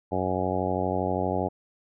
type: harmonic tone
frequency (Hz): 92.5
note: F#2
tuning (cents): 0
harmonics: 1 / 2 / 3 / 4 / 5 / 6 / 7 / 8 / 9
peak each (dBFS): -33 / -33 / -33 / -33 / -33 / -33 / -33 / -33 / -33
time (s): 0.11-1.49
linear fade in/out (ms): 20
effects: none